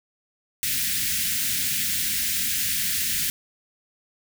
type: band-stop noise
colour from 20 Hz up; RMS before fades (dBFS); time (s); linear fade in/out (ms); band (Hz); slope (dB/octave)
white; -25; 0.63-3.3; 0; 260 to 1600; 48
effects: none